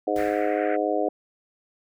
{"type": "harmonic tone", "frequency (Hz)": 103.83, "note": "G#2", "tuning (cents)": 0, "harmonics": [3, 4, 5, 6, 7], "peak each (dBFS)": [-28, -28, -28, -28, -28], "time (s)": [0.07, 1.09], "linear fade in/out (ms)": 5}
{"type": "noise with exponential decay", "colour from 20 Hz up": "pink", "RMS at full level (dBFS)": -40, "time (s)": [0.16, 0.85], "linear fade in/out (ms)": 0, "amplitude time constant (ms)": 150}
{"type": "band-pass noise", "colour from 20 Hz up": "pink", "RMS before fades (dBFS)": -37, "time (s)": [0.17, 0.77], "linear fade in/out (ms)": 20, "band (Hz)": [1400, 2200], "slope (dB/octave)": 48}
{"effects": []}